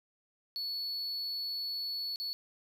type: tone with dropouts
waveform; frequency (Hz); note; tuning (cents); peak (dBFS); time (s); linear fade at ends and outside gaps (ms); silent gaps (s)
triangle; 4416; C#8; -7; -33; 0.56-2.33; 0; 2.159-2.2
effects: none